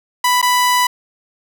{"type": "tone with dropouts", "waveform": "sawtooth", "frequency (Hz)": 990, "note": "B5", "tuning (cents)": 4, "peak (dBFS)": -8, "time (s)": [0.24, 0.87], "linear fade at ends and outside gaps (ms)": 5, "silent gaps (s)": [0.416, 0.426], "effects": []}